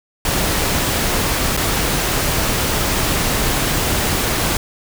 pink noise with dropouts, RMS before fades -18 dBFS, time 0.25-4.57 s, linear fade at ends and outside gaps 2 ms, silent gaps 1.567-1.573 s, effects none

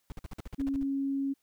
brown noise bursts, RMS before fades -39 dBFS, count 11, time 0.1-0.83 s, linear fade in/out 0 ms, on 20 ms, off 51 ms
sine tone, 274.6 Hz, C#4, 16 cents flat, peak -28 dBFS, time 0.58-1.34 s, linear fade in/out 20 ms
effects white hiss -75 dBFS RMS until 1.42 s

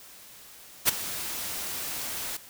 white noise with ADSR envelope, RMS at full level -18 dBFS, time 0.85-2.37 s, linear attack 38 ms, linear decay 10 ms, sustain -16 dB, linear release 5 ms, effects white hiss -49 dBFS RMS until 2.49 s

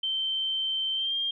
sine tone with pitch glide, 3111 to 3204 Hz, G7 to G7, -14 to +37 cents, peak -26 dBFS, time 0.03-1.31 s, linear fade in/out 5 ms, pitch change +51 cents, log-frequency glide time 0.94-1.16 s, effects none

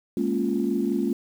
sine chord, Bb minor seventh, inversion third, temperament equal, 207.7 / 233.1 / 277.2 / 349.2 Hz, Ab3 / Bb3 / Db4 / F4, 0 / 0 / 0 / 0 cents, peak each -27 dBFS, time 0.17-1.13 s, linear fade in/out 2 ms, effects tanh soft clip ceiling -11 dBFS + 8-bit

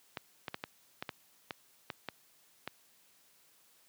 clicks, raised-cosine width 0.3 ms, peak -21 dBFS, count 10, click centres 0.172 / 0.482 / 0.544 / 0.639 / 1.025 / 1.092 / 1.508 / 1.902 / 2.087 / 2.676 s, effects white hiss -66 dBFS RMS until 3.88 s + high-pass 100 Hz 12 dB/octave

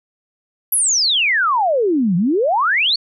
sine exponential two-way sweep, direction down then up, 11940 to 164.9 to 4547 Hz, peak -13 dBFS, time 0.72-2.96 s, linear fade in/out 5 ms, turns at 2.16 s, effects none

